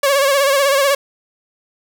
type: tone with vibrato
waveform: sawtooth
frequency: 555 Hz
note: C#5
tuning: 2 cents sharp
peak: -8 dBFS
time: 0.03-0.95 s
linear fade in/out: 5 ms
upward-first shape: sine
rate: 16 Hz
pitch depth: 62 cents each way
effects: none